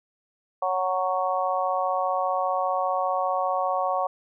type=harmonic tone; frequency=185 Hz; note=F#3; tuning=in tune; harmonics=3 / 4 / 5 / 6; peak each=-28 / -26 / -31 / -28 dBFS; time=0.62-4.07 s; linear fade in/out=5 ms; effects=none